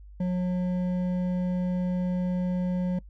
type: tone with hard clipping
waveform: triangle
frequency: 180.8 Hz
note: F#3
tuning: 40 cents flat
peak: -26 dBFS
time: 0.2-2.99 s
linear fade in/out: 5 ms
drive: 11 dB
effects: noise-tail reverb RT60 0.1 s tail -24 dB re dry + added 50 Hz sine -44 dBFS peak until 3.09 s